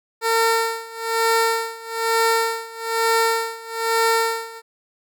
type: tone with tremolo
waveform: 15% pulse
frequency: 454.5 Hz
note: A#4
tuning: 44 cents flat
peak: -9 dBFS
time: 0.21-4.62 s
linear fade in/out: 50 ms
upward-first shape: sine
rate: 1.1 Hz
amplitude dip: 90%
effects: none

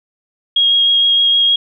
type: tone with vibrato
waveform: sine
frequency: 3274 Hz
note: G#7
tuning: 25 cents flat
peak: -9 dBFS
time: 0.56-1.56 s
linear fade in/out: 5 ms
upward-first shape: triangle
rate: 6.5 Hz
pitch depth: 12 cents each way
effects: none

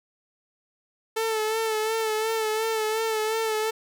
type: tone with vibrato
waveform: sawtooth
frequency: 440 Hz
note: A4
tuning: in tune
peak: -20 dBFS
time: 1.16-3.71 s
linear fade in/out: 10 ms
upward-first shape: sine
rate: 2.8 Hz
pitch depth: 38 cents each way
effects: none

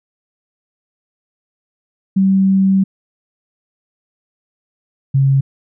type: tone pair in turn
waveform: sine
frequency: 192.5 / 136.12 Hz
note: G3 / C#3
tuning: -31 / -31 cents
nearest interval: tritone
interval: 600 cents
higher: first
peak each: -9 dBFS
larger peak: neither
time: 2.16-2.84 / 5.14-5.41 s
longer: first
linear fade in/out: 10 ms
effects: none

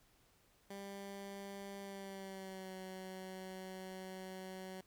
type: tone with pitch glide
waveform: 15% pulse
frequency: 198.1 to 187.74 Hz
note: G3 to F#3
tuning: +18 to +25 cents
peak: -40 dBFS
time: 0.7-4.81 s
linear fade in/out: 5 ms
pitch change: -93 cents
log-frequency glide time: 1.8-2.74 s
effects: pink hiss -71 dBFS RMS until 4.86 s

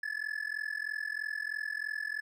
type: tone with amplitude modulation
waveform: triangle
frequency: 1721 Hz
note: A6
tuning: 39 cents flat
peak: -28 dBFS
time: 0.03-2.21 s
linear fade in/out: 5 ms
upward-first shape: sine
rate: 43.1 Hz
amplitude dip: 95%
effects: none

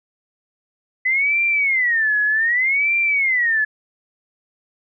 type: tone with vibrato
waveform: sine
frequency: 2000 Hz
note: B6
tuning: 21 cents sharp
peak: -15 dBFS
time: 1.05-3.65 s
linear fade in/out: 10 ms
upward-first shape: sine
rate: 0.65 Hz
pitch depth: 290 cents each way
effects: none

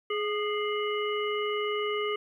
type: harmonic tone with a mistuned harmonic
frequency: 419.9 Hz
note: G#4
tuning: 19 cents sharp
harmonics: 1 / 3 / 5 / 7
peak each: -29 / -34 / -36 / -37 dBFS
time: 0.1-2.16 s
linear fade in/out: 5 ms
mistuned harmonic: 3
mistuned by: -46 cents
effects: 11-bit

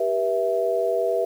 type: chord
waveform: sine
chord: E minor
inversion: first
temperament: equal with one note detuned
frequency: 392 / 482.3 / 659.3 Hz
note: G4 / B4 / E5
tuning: 0 / -41 / 0 cents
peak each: -26 / -24 / -23 dBFS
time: 0-1.25 s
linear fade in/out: 5 ms
effects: 8-bit

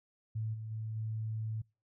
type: tone with level steps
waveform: sine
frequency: 110 Hz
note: A2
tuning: in tune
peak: -33 / -39 / -36 / -34 dBFS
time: 0.35-1.62 s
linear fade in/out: 10 ms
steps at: 0.53 / 0.7 / 0.95 s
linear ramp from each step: 20 ms
effects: noise-tail reverb RT60 0.3 s tail -26 dB re dry

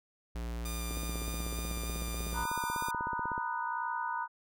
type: tone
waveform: square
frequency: 58.27 Hz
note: A#1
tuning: in tune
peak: -36 dBFS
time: 0.35-2.44 s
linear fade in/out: 5 ms
type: tone with vibrato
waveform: 5% pulse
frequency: 1200 Hz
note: D6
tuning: 37 cents sharp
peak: -29 dBFS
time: 0.65-2.91 s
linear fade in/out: 5 ms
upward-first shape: square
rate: 3.3 Hz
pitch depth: 9 cents each way
type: click train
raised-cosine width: 2 ms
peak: -28 dBFS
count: 41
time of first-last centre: 0.91-3.379 s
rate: 16.2 Hz
type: chord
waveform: sine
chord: B major seventh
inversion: third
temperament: just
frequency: 926 / 987.8 / 1234.7 / 1481.6 Hz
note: A#5 / B5 / D#6 / F#6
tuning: -12 / 0 / -14 / +2 cents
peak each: -36 / -37 / -42 / -39 dBFS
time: 2.33-4.28 s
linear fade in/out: 50 ms
effects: none

